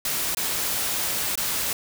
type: noise with dropouts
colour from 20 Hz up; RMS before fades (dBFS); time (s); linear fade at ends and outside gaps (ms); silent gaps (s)
white; -26; 0.05-1.73; 2; 0.348-0.37 / 1.355-1.375
effects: none